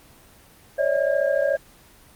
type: tone cluster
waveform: sine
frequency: 545 / 579 / 641 / 1619 Hz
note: C#5 / D5 / E5 / G#6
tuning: -29 / -25 / -49 / -45 cents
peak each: -23 / -22 / -25 / -30 dBFS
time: 0.78-1.57 s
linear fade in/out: 10 ms
effects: pink hiss -51 dBFS RMS until 2.15 s + Opus 24 kbps